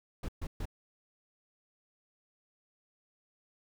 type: noise bursts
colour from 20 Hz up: brown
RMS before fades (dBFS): -36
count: 3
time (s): 0.23-0.655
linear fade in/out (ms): 5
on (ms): 55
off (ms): 130
effects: none